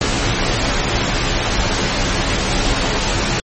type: noise with comb filter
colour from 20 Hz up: pink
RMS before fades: -17 dBFS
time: 0.01-3.4 s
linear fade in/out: 2 ms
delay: 13 ms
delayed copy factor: -0.65
effects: low-pass 8000 Hz 12 dB/octave + MP3 32 kbps